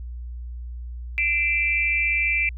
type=tone with amplitude modulation; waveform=sine; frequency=2351 Hz; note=D7; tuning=1 cent sharp; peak=-15 dBFS; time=1.18-2.49 s; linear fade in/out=0 ms; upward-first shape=sine; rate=296 Hz; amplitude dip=95%; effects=added 60 Hz sine -31 dBFS peak until 2.57 s

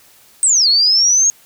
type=linear two-way sweep; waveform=sine; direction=down then up; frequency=8420 to 4227 to 6600 Hz; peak=-9 dBFS; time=0.43-1.3 s; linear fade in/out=0 ms; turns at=0.68 s; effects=white hiss -48 dBFS RMS until 1.45 s

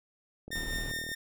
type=click train; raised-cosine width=2 ms; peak=-31 dBFS; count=26; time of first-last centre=0.48-1.116 s; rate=39.3 Hz
type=tone with tremolo; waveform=sawtooth; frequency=1822 Hz; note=A#6; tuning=40 cents flat; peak=-29 dBFS; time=0.51-1.15 s; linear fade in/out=10 ms; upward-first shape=triangle; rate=5 Hz; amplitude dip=50%
type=noise; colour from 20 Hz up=brown; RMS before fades=-38 dBFS; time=0.55-0.92 s; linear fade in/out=5 ms
effects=none

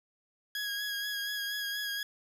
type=tone with vibrato; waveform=20% pulse; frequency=1654 Hz; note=G#6; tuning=8 cents flat; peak=-28 dBFS; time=0.55-2.03 s; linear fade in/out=2 ms; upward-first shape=sine; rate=4.2 Hz; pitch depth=25 cents each way; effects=none

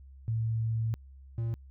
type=tone pair in turn; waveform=sine / triangle; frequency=112.6 / 115.03 Hz; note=A2 / A#2; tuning=+40 / -23 cents; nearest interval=unison; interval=37 cents; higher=second; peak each=-27 / -27 dBFS; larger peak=neither; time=0.28-0.94 / 1.38-1.54 s; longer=first; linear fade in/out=0 ms; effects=added 67 Hz sine -48 dBFS peak until 1.7 s

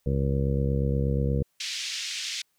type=harmonic tone; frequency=68.4 Hz; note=C#2; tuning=23 cents flat; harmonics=1 / 2 / 3 / 4 / 5 / 6 / 7 / 8; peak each=-27 / -26 / -31 / -38 / -39 / -40 / -32 / -41 dBFS; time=0.06-1.43 s; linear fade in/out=5 ms
type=band-pass noise; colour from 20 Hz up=white; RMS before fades=-33 dBFS; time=1.6-2.42 s; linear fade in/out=5 ms; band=2200 to 5800 Hz; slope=24 dB/octave
effects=white hiss -72 dBFS RMS until 2.58 s

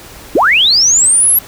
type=linear sweep; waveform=sine; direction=up; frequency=226.1 to 11710 Hz; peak=-6 dBFS; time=0.35-1.39 s; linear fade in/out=5 ms; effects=pink hiss -34 dBFS RMS until 1.47 s

